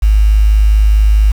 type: tone with quantisation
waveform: sine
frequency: 52.3 Hz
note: G#1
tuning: 13 cents sharp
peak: -5 dBFS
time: 0.02-1.32 s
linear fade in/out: 10 ms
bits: 5
effects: none